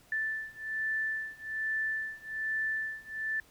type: beating tone pair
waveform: sine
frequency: 1760 / 1761.2 Hz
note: A6 / A6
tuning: 0 / +1 cents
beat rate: 1.2 Hz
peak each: -35 / -34 dBFS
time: 0.12-3.4 s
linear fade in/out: 2 ms
effects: pink hiss -61 dBFS RMS until 3.5 s